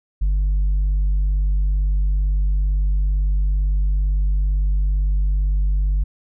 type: tone with tanh clipping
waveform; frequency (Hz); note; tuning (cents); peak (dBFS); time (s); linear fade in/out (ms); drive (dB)
sine; 48.9; G1; -4; -16; 0.21-6.04; 10; 2
effects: none